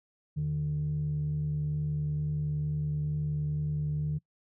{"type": "tone pair together", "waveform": "sine", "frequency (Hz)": [79.7, 150.37], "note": ["D#2", "D3"], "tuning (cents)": [42, 41], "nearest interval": "major seventh", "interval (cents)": 1099, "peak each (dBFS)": [-37, -27], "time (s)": [0.36, 4.19], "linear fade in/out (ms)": 20, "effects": ["noise-tail reverb RT60 0.1 s tail -24 dB re dry", "tanh soft clip ceiling -24 dBFS"]}